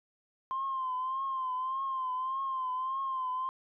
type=tone with vibrato; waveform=sine; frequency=1046.5 Hz; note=C6; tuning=in tune; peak=-30 dBFS; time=0.51-3.49 s; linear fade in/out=0 ms; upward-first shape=triangle; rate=1.7 Hz; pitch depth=66 cents each way; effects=tanh soft clip ceiling -26 dBFS